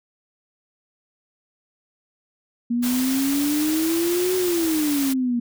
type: exponential two-way sweep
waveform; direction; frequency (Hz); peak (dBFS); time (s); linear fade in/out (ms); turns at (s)
sine; up then down; 235.1 to 372.2 to 235.1; -19; 2.7-5.4; 10; 4.36
type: noise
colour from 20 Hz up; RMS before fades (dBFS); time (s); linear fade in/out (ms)
white; -29; 2.82-5.14; 20
effects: none